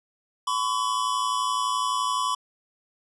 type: tone pair together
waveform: square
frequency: 1014.3 / 1126 Hz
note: B5 / C#6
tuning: +46 / +27 cents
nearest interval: major second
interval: 181 cents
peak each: -27 dBFS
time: 0.47-2.35 s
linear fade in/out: 5 ms
effects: resampled to 24000 Hz